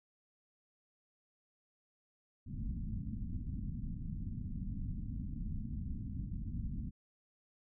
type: low-pass noise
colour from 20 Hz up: pink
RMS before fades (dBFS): -40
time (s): 2.46-6.91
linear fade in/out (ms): 20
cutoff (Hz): 250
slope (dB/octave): 48
effects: none